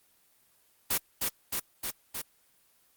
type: noise with echo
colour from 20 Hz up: white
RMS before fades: -27 dBFS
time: 0.9-0.98 s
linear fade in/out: 10 ms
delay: 310 ms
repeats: 4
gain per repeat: -2 dB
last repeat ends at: 2.22 s
effects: white hiss -66 dBFS RMS until 2.96 s + Opus 24 kbps